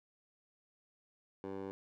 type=tone with band-pass filter; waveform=15% pulse; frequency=97 Hz; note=G2; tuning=18 cents flat; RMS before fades=-43 dBFS; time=1.44-1.71 s; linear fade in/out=0 ms; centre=500 Hz; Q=1.7; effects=none